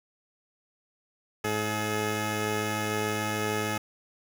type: tone pair together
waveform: 10% pulse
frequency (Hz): 106.8 / 425.2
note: G#2 / G#4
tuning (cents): +49 / +41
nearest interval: 2 octaves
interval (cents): 2392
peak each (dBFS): -22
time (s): 1.44-3.78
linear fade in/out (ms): 5
effects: none